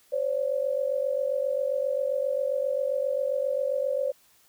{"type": "tone pair together", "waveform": "sine", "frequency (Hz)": [523, 570.5], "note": ["C5", "C#5"], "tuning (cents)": [-1, 50], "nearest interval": "major second", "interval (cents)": 151, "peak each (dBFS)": -27, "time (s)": [0.12, 4.12], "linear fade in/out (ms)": 10, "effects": ["white hiss -61 dBFS RMS until 4.48 s"]}